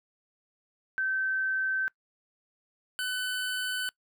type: tone pair in turn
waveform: sine / 25% pulse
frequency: 1544 / 1504.4 Hz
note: G6 / F#6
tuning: -27 / +28 cents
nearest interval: unison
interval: 45 cents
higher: first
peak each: -26 dBFS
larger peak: neither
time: 0.98-1.88 / 2.99-3.89 s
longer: neither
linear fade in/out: 0 ms
effects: noise-tail reverb RT60 0.1 s tail -24 dB re dry